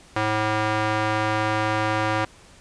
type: tone with band-pass filter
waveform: square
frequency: 108 Hz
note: A2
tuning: 32 cents flat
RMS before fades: -23 dBFS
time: 0.16-2.25 s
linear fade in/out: 5 ms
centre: 1200 Hz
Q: 0.83
effects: pink hiss -50 dBFS RMS until 2.6 s + resampled to 22050 Hz